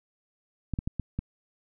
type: clicks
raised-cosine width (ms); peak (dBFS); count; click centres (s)
5; -17; 5; 0.737 / 0.789 / 0.875 / 0.997 / 1.19
effects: none